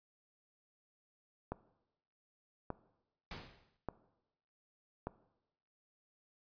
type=click train; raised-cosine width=1 ms; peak=-24 dBFS; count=4; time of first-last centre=1.52-5.07 s; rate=0.845 Hz
type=noise with exponential decay; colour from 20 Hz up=pink; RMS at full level=-43 dBFS; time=3.31-3.77 s; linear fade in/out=2 ms; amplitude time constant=100 ms
effects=noise-tail reverb RT60 0.9 s tail -18 dB re dry + resampled to 11025 Hz